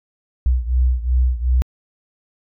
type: beating tone pair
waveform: sine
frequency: 61.74 / 64.44 Hz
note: B1 / C2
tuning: 0 / -26 cents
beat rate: 2.7 Hz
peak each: -15 / -18 dBFS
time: 0.46-1.62 s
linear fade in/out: 0 ms
effects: tanh soft clip ceiling -8 dBFS